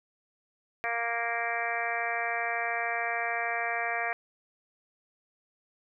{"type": "harmonic tone", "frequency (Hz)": 233.1, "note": "A#3", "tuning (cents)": 0, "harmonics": [2, 3, 4, 5, 6, 7, 8, 9, 10], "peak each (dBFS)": [-41, -33, -43, -39, -43, -36, -35, -39, -36], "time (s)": [0.84, 4.13], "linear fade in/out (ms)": 0, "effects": []}